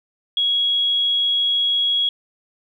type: tone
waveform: sine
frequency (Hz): 3322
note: G#7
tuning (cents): 0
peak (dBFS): -16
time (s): 0.37-2.09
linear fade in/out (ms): 2
effects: 9-bit